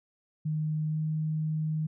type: tone with pitch glide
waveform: sine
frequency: 154.5 to 155.84 Hz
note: D#3 to D#3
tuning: -12 to +3 cents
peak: -27 dBFS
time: 0.45-1.87 s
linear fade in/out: 10 ms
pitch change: +15 cents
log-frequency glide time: 0.88-0.98 s
effects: none